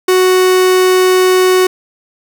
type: tone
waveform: 45% pulse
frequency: 370 Hz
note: F#4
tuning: in tune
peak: -7 dBFS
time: 0.08-1.67 s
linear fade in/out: 5 ms
effects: 8-bit